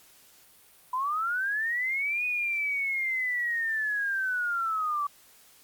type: linear two-way sweep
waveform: sine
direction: up then down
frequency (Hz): 987.8 to 2489 to 1142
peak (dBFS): -26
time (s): 0.93-5.07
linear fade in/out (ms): 5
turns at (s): 2.25
effects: white hiss -57 dBFS RMS until 5.63 s + Opus 48 kbps